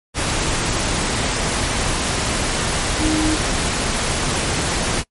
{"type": "tone in noise", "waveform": "sine", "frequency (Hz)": 311.2, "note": "D#4", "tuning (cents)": 0, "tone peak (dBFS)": -17, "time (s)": [2.98, 3.38], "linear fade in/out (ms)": 50, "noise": "pink", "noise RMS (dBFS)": -20, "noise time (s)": [0.14, 5.04], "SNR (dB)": 0, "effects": ["noise-tail reverb RT60 0.1 s tail -22 dB re dry", "MP3 48 kbps"]}